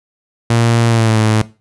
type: tone with pitch glide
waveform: sawtooth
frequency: 116.4 to 109.23 Hz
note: A#2 to A2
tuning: -2 to -12 cents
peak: -6 dBFS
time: 0.5-1.42 s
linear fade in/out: 5 ms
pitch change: -110 cents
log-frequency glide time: 0.87-1.2 s
effects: noise-tail reverb RT60 0.3 s tail -18 dB re dry + resampled to 24000 Hz